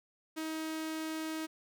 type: tone with notch filter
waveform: sawtooth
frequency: 316.8 Hz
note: D#4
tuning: 31 cents sharp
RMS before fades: -38 dBFS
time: 0.36-1.47 s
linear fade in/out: 20 ms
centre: 750 Hz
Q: 2
effects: none